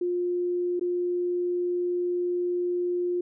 sine tone with dropouts, 354.2 Hz, F4, 24 cents sharp, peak -24 dBFS, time 0.01-3.21 s, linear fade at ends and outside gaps 5 ms, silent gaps 0.796-0.81 s, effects none

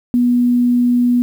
sine tone, 243.9 Hz, B3, 21 cents flat, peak -10 dBFS, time 0.14-1.22 s, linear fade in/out 0 ms, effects 7-bit

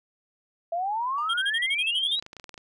sine exponential sweep, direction up, 659.3 to 3967 Hz, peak -25 dBFS, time 0.72-2.2 s, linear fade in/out 5 ms
triangle tone with exponential decay, 939 Hz, A#5, 12 cents sharp, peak -30 dBFS, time 1.18-1.44 s, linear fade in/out 2 ms, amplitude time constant 56 ms
triangle tone bursts, 3228 Hz, G#7, 50 cents flat, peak -23 dBFS, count 11, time 1.29-2.159 s, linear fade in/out 10 ms, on 49 ms, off 33 ms
clicks, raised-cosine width 0.2 ms, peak -25 dBFS, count 10, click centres 2.193 / 2.225 / 2.264 / 2.331 / 2.367 / 2.398 / 2.442 / 2.493 / 2.542 / 2.578 s
effects none

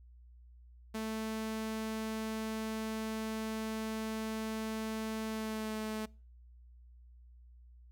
sawtooth tone with pitch glide, 220 to 217.1 Hz, A3 to A3, 0 to -23 cents, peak -32 dBFS, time 0.94-6.06 s, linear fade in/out 10 ms, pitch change -23 cents, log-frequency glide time 5.27-5.74 s, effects noise-tail reverb RT60 0.4 s tail -25 dB re dry + added 60 Hz sine -54 dBFS peak until 7.91 s

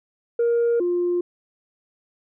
sine tone pair in turn, 470 / 352.1 Hz, A#4 / F4, +14 / +14 cents, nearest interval perfect fourth, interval 500 cents, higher first, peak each -15 / -18 dBFS, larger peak first, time 0.39-0.8 / 0.8-1.21 s, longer neither, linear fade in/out 5 ms, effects tanh soft clip ceiling -15 dBFS

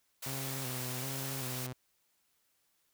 white high-pass noise, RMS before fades -41 dBFS, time 0.22-1.67 s, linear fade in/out 10 ms, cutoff 440 Hz, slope 24 dB/octave
sawtooth tone with vibrato, 130.81 Hz, C3, in tune, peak -35 dBFS, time 0.26-1.73 s, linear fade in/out 5 ms, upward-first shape square, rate 1.3 Hz, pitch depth 49 cents each way
effects white hiss -75 dBFS RMS until 2.93 s

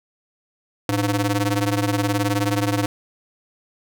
sawtooth ring-modulated tone, 203.9 Hz, G#3, 32 cents flat, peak -12 dBFS, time 0.89-2.86 s, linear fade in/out 2 ms, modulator 92.5 Hz, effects none

